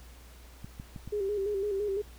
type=clicks; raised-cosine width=5 ms; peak=-28 dBFS; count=4; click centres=0.645 / 0.799 / 0.962 / 1.076 s
type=tone with vibrato; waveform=sine; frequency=402.8 Hz; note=G4; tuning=47 cents sharp; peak=-28 dBFS; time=1.12-2.02 s; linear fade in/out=10 ms; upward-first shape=square; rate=5.9 Hz; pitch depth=56 cents each way
effects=added 60 Hz sine -49 dBFS peak until 2.18 s + pink hiss -56 dBFS RMS until 2.18 s